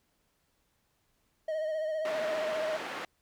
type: tone with vibrato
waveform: triangle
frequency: 626 Hz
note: D#5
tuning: 10 cents sharp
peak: -28 dBFS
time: 1.48-2.77 s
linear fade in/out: 5 ms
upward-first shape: sine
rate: 15 Hz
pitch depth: 40 cents each way
type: band-pass noise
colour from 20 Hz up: white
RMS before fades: -39 dBFS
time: 2.05-3.05 s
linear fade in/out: 2 ms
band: 270 to 1800 Hz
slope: 12 dB/octave
effects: pink hiss -74 dBFS RMS until 3.21 s